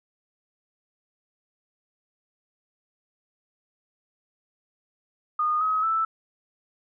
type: tone with pitch steps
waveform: sine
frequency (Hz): 1227 / 1272.5 / 1319.6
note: D#6 / D#6 / E6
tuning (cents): -25 / +39 / +1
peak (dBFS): -21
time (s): 5.39-6.05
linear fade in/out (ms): 5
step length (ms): 220
effects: none